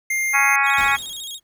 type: tone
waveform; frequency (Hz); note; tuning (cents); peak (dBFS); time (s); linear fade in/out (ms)
square; 2110; C7; +14; -20; 0.1-0.56; 5
type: harmonic tone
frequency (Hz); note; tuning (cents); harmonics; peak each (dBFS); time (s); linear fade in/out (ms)
277.2; C#4; 0; 3 / 4 / 5 / 6 / 7 / 8 / 9; -23 / -23 / -23 / -23 / -23 / -23 / -23; 0.33-0.97; 20
type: tone with vibrato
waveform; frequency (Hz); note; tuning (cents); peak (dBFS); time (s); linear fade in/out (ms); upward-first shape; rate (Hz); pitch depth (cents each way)
sawtooth; 3500; A7; -10; -27; 0.63-1.4; 50; square; 14; 110
type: noise with exponential decay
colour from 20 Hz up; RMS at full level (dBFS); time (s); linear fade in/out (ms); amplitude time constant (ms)
pink; -31; 0.78-1.43; 1; 140
effects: none